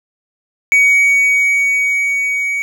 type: tone with level ramp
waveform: triangle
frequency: 2251 Hz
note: C#7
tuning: 26 cents sharp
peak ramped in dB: -5 to -14 dBFS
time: 0.72-2.62 s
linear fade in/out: 0 ms
effects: none